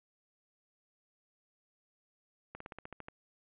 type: slowing click train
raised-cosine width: 0.5 ms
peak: -29 dBFS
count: 9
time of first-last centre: 2.55-3.084 s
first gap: 54 ms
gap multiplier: 1.06
effects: resampled to 8000 Hz + 11-bit